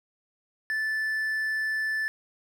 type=tone; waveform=triangle; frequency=1753 Hz; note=A6; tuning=7 cents flat; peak=-24 dBFS; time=0.7-2.08 s; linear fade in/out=0 ms; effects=none